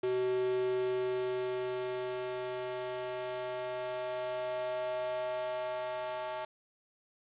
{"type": "tone with high-pass filter sweep", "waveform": "square", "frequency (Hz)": 125.9, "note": "B2", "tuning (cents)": 34, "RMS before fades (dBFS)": -35, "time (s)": [0.03, 6.45], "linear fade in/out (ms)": 5, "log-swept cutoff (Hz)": [360, 730], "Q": 4.7, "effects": ["resampled to 8000 Hz", "9-bit"]}